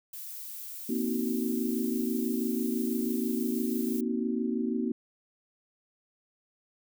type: noise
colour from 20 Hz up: violet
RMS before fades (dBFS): -41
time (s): 0.13-4.01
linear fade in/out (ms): 5
type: chord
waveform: sine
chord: C half-diminished seventh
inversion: third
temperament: just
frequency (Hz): 235.5 / 261.6 / 314 / 376.7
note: Bb3 / C4 / Eb4 / Gb4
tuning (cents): +18 / 0 / +16 / +31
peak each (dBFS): -30 / -33 / -35 / -35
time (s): 0.89-4.92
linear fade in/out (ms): 5
effects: none